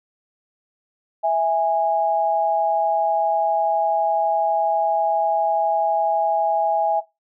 sine tone pair together, 657.1 / 825 Hz, E5 / G#5, -6 / -12 cents, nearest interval major third, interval 394 cents, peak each -19 dBFS, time 1.23-7.01 s, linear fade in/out 20 ms, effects noise-tail reverb RT60 0.2 s tail -18 dB re dry

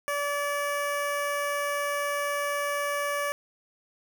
15% pulse tone with notch filter, 576 Hz, D5, 34 cents flat, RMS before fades -29 dBFS, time 0.08-3.32 s, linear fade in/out 0 ms, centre 4200 Hz, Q 1.3, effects none

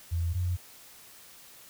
sine tone pair in turn, 84.6 / 89.37 Hz, E2 / F2, +45 / +40 cents, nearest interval minor second, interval 95 cents, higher second, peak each -26 dBFS, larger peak neither, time 0.11-0.34 / 0.34-0.57 s, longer neither, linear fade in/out 20 ms, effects white hiss -52 dBFS RMS until 1.69 s

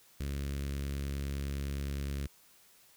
sawtooth tone with notch filter, 69.8 Hz, C#2, 13 cents sharp, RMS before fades -36 dBFS, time 0.2-2.27 s, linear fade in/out 5 ms, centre 830 Hz, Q 0.61, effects white hiss -62 dBFS RMS until 2.96 s

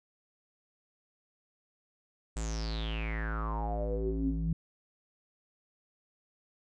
square tone with low-pass filter sweep, 55 Hz, A1, in tune, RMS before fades -33 dBFS, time 2.36-4.53 s, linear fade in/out 5 ms, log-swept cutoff 8000 to 170 Hz, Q 9.9, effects none

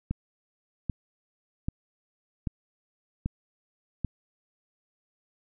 click train, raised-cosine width 5 ms, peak -16 dBFS, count 6, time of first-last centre 0.11-4.047 s, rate 1.27 Hz, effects none

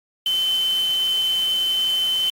sine tone in noise, 3063 Hz, G7, 41 cents flat, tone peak -18 dBFS, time 0.26-2.3 s, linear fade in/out 2 ms, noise white, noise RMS -36 dBFS, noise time 0.26-2.3 s, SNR +15 dB, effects AAC 48 kbps

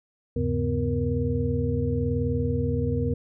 sine tone cluster, 78.8 / 99.8 / 138 / 250.1 / 470.1 Hz, D#2 / G2 / C#3 / B3 / A#4, +23 / +32 / -7 / +22 / +15 cents, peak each -29 dBFS, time 0.36-3.14 s, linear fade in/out 5 ms, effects none

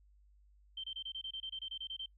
sine tone bursts, 3124 Hz, G7, 7 cents flat, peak -39 dBFS, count 14, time 0.77-2.06 s, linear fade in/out 5 ms, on 68 ms, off 26 ms, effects noise-tail reverb RT60 0.1 s tail -25 dB re dry + added 50 Hz sine -62 dBFS peak until 2.17 s

